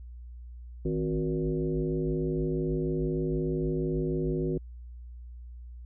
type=tone with frequency modulation; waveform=sine; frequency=261.6 Hz; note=C4; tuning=in tune; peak=-26 dBFS; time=0.85-4.58 s; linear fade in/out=5 ms; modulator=104 Hz; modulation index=1.7; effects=added 60 Hz sine -41 dBFS peak until 5.85 s